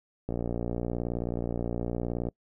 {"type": "click train", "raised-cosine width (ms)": 2, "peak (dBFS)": -18, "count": 119, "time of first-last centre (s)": [0.29, 2.287], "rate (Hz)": 59.1, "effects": ["noise-tail reverb RT60 0.1 s tail -26 dB re dry"]}